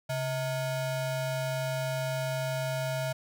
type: ring-modulated tone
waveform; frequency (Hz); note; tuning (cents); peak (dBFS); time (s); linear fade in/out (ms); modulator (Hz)
square; 388.3; G4; -16; -27; 0.09-3.13; 10; 253
effects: none